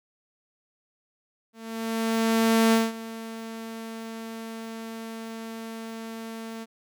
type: tone with ADSR envelope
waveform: sawtooth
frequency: 225.4 Hz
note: A3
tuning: 42 cents sharp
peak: -13 dBFS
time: 1.53-6.66 s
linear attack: 1200 ms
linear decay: 190 ms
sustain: -18 dB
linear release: 34 ms
effects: none